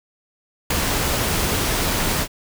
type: noise with ADSR envelope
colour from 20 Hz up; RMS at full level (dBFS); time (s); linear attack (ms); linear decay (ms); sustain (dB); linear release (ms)
pink; -17; 0.7-2.28; 8; 4; -4; 65
effects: none